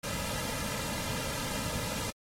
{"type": "noise with comb filter", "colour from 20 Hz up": "pink", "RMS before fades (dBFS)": -35, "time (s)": [0.03, 2.11], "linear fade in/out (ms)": 10, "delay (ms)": 2.7, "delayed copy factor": -0.75, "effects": ["low-pass 12000 Hz 12 dB/octave", "AAC 48 kbps"]}